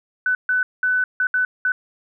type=tone bursts at uneven times; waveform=sine; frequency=1500 Hz; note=F#6; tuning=23 cents sharp; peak=-16 dBFS; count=6; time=0.26-0.35 / 0.49-0.63 / 0.83-1.04 / 1.2-1.27 / 1.34-1.45 / 1.65-1.72 s; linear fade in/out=2 ms; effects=none